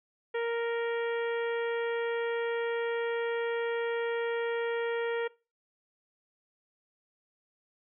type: harmonic tone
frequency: 466.2 Hz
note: A#4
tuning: in tune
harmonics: 1 / 2 / 3 / 4 / 5 / 6 / 7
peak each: -29 / -40 / -42 / -40 / -46 / -50 / -51 dBFS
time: 0.34-5.28 s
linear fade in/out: 10 ms
effects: noise-tail reverb RT60 0.3 s tail -22 dB re dry